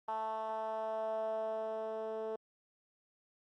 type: tone with band-pass filter sweep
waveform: 10% pulse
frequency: 220 Hz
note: A3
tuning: in tune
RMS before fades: -38 dBFS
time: 0.08-2.36 s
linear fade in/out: 5 ms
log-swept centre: 880 to 500 Hz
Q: 4.5
effects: Opus 24 kbps